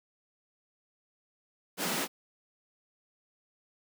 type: high-pass noise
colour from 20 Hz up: pink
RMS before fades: -32 dBFS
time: 1.77-2.08 s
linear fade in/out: 50 ms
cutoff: 170 Hz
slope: 48 dB/octave
effects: none